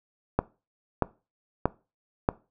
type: click train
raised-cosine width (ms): 1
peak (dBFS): -7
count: 4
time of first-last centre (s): 0.39-2.289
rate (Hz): 1.58
effects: noise-tail reverb RT60 0.3 s tail -20 dB re dry